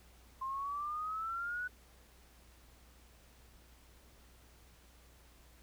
sine exponential sweep, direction up, 1049 to 1492 Hz, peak -36 dBFS, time 0.41-1.68 s, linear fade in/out 10 ms, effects added 60 Hz sine -61 dBFS peak until 5.62 s + pink hiss -64 dBFS RMS until 5.62 s

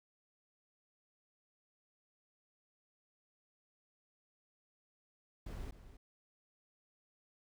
brown noise with echo, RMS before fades -44 dBFS, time 5.46-5.71 s, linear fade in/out 5 ms, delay 260 ms, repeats 1, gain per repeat -12 dB, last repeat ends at 5.97 s, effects none

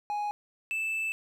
triangle tone pair in turn, 830.6 / 2637 Hz, G#5 / E7, 0 / 0 cents, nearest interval octave + minor sixth, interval 2000 cents, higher second, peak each -27 dBFS, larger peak neither, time 0.1-0.31 / 0.71-1.12 s, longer second, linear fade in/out 0 ms, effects none

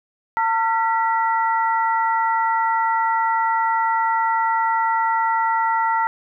sine tone cluster, 905 / 1365 / 1947 Hz, A5 / F6 / B6, +48 / -40 / -25 cents, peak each -18 / -23 / -27 dBFS, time 0.37-6.07 s, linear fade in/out 0 ms, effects none

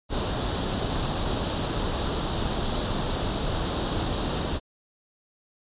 pink noise with comb filter, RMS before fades -27 dBFS, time 0.09-4.6 s, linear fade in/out 50 ms, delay 0.23 ms, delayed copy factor +0.65, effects resampled to 8000 Hz

